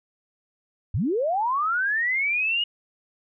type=linear sweep; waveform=sine; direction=up; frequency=71.4 to 2902 Hz; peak=-21 dBFS; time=0.94-2.64 s; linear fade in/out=5 ms; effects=none